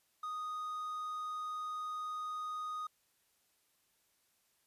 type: tone with quantisation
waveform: triangle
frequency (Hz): 1242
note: D#6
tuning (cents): -3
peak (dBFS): -36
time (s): 0.23-2.87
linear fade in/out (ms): 5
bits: 11
effects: white hiss -75 dBFS RMS until 4.66 s + resampled to 32000 Hz